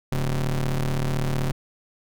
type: ring-modulated tone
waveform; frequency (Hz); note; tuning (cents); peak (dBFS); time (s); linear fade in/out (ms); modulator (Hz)
40% pulse; 77.1; D#2; -15; -18; 0.12-1.52; 5; 59.2
effects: none